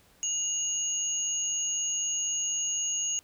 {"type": "tone pair together", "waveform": "sine", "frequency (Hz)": [2849, 6652], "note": ["F7", "G#8"], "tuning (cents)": [34, 2], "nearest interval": "octave + minor third", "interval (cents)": 1468, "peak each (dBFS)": [-36, -27], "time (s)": [0.23, 3.19], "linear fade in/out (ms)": 0, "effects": ["tanh soft clip ceiling -20 dBFS", "pink hiss -61 dBFS RMS until 3.23 s"]}